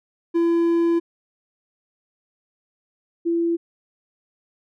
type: tone pair in turn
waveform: triangle / sine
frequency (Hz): 337.4 / 337.4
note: E4 / E4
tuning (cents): +40 / +40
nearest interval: unison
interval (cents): 0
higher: neither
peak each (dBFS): -14 / -18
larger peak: first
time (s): 0.34-1 / 3.25-3.57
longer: first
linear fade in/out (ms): 20
effects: none